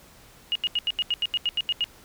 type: tone bursts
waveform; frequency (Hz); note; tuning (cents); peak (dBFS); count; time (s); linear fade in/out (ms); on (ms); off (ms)
sine; 2870; F7; +47; -21; 12; 0.52-1.841; 0; 34; 83
effects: pink hiss -52 dBFS RMS until 2.04 s